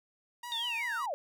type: tone with vibrato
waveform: sawtooth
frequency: 942 Hz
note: A#5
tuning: 18 cents sharp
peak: -36 dBFS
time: 0.43-1.06 s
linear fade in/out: 5 ms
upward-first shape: sine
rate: 5.3 Hz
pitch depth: 54 cents each way
type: linear sweep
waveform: sine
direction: down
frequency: 3729 to 525 Hz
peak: -32 dBFS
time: 0.52-1.14 s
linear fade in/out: 0 ms
effects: none